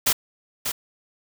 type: noise with echo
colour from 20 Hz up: white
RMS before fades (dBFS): -19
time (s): 0.06-0.13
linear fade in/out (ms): 10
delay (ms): 590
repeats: 1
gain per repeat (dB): -7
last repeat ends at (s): 0.72
effects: none